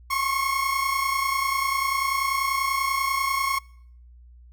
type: tone pair together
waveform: 30% pulse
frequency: 1073.8 / 1104 Hz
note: C6 / C#6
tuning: +45 / -7 cents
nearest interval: unison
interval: 48 cents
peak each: -23 dBFS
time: 0.1-3.59 s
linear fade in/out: 10 ms
effects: noise-tail reverb RT60 0.6 s tail -24 dB re dry + added 60 Hz sine -46 dBFS peak until 4.52 s